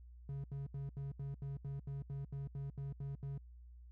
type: tone bursts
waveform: triangle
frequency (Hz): 138.59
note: C#3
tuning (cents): 0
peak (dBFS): -38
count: 14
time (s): 0.29-3.378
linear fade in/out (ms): 2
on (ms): 150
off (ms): 76
effects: added 60 Hz sine -53 dBFS peak until 3.91 s